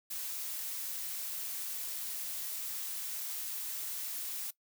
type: noise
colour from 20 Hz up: blue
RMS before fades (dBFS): -39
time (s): 0.1-4.51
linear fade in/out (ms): 10
effects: noise-tail reverb RT60 0.1 s tail -19 dB re dry